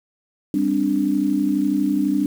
sine chord, G suspended fourth, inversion none, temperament equal with one note detuned, 199.54 / 261.6 / 293.7 Hz, G3 / C4 / D4, +31 / 0 / 0 cents, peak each -23 / -23 / -19 dBFS, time 0.54-2.26 s, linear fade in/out 2 ms, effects 7-bit

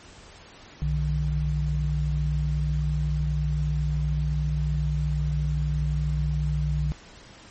sine tone pair together, 62.06 / 150.1 Hz, B1 / D3, +9 / +38 cents, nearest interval octave + minor third, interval 1529 cents, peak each -25 dBFS, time 0.82-6.92 s, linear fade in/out 0 ms, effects pink hiss -48 dBFS RMS until 7.5 s + MP3 32 kbps

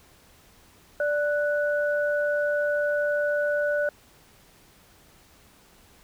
sine tone pair together, 587.3 / 1480 Hz, D5 / F#6, 0 / 0 cents, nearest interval octave + major third, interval 1600 cents, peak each -23 / -28 dBFS, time 1-3.89 s, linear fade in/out 2 ms, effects pink hiss -56 dBFS RMS until 6.03 s

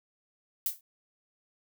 violet noise with exponential decay, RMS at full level -25 dBFS, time 0.66-0.81 s, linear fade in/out 2 ms, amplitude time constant 31 ms, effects none

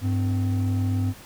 triangle tone pair together, 99.3 / 257.6 Hz, G2 / C4, +23 / -27 cents, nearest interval octave + perfect fourth, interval 1650 cents, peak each -19 / -25 dBFS, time 0.01-1.14 s, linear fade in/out 50 ms, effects tanh soft clip ceiling -14 dBFS + pink hiss -46 dBFS RMS until 1.25 s

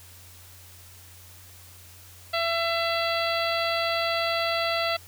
harmonic tone with a mistuned harmonic, 671 Hz, E5, 31 cents sharp, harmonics 1 / 2 / 3 / 4 / 5 / 6 / 7, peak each -27 / -30 / -32 / -33 / -34 / -35 / -35 dBFS, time 2.33-4.97 s, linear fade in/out 10 ms, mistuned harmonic 7, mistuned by -36 cents, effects added 90 Hz sine -50 dBFS peak until 5.07 s + white hiss -50 dBFS RMS until 5.07 s

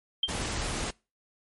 sine tone with exponential decay, 3162 Hz, G7, 14 cents sharp, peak -19 dBFS, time 0.23-0.33 s, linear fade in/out 5 ms, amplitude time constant 20 ms
pink noise, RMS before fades -32 dBFS, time 0.28-0.91 s, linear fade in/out 10 ms
effects noise-tail reverb RT60 0.3 s tail -25 dB re dry + MP3 48 kbps

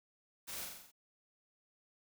white noise with echo, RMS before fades -45 dBFS, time 0.47-0.66 s, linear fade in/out 20 ms, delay 43 ms, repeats 6, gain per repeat -3 dB, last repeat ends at 0.918 s, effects none

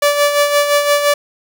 sawtooth tone with tremolo, 580 Hz, D5, 22 cents flat, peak -5 dBFS, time 0.02-1.14 s, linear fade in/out 5 ms, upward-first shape sine, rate 5.8 Hz, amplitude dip 55%, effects none

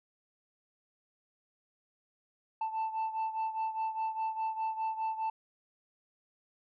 sine beating tone pair, 883 / 887.9 Hz, A5 / A5, +6 / +15 cents, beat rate 4.9 Hz, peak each -31 / -35 dBFS, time 2.61-5.3 s, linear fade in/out 5 ms, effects tanh soft clip ceiling -29 dBFS

